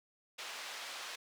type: band-pass noise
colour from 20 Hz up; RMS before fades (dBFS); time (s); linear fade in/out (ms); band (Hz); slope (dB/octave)
white; -45; 0.38-1.16; 10; 600 to 4200; 12
effects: none